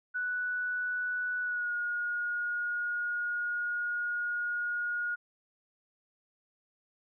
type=tone with pitch glide; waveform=sine; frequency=1480 to 1437.9 Hz; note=F#6 to F#6; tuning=0 to -50 cents; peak=-30 dBFS; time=0.14-5.16 s; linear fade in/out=20 ms; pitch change=-50 cents; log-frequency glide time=1.41-1.74 s; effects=none